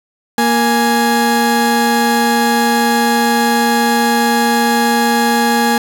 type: tone pair together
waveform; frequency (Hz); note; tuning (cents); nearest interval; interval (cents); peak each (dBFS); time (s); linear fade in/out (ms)
30% pulse; 233.8 / 830.6; A#3 / G#5; +5 / 0; octave + minor seventh; 2195; -11; 0.38-5.78; 2
effects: none